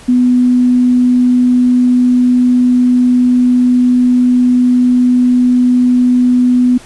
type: tone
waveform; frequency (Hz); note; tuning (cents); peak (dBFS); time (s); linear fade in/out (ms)
sine; 248.4; B3; +10; -6; 0.08-6.78; 10
effects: pink hiss -37 dBFS RMS until 6.85 s + resampled to 24000 Hz